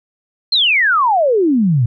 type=exponential sweep; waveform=sine; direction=down; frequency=4301 to 110.7 Hz; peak=-10 dBFS; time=0.52-1.86 s; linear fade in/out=5 ms; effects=none